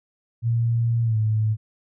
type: tone with pitch glide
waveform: sine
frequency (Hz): 116.54 to 108.74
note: A#2 to A2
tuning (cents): 0 to -20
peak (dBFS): -18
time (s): 0.42-1.57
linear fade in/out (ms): 50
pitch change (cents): -120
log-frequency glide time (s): 1.03-1.17
effects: none